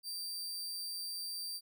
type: tone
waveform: sawtooth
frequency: 4681 Hz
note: D8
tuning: 7 cents flat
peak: -36 dBFS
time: 0.03-1.61 s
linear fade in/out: 50 ms
effects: none